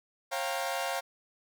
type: chord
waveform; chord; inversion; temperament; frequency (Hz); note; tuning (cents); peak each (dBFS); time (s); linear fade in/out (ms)
sawtooth; G half-diminished seventh; second; equal with one note detuned; 541.7 / 698.5 / 784 / 932.3; Db5 / F5 / G5 / Bb5; -40 / 0 / 0 / 0; -32 / -31 / -34 / -35; 0.31-1.01; 20
effects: none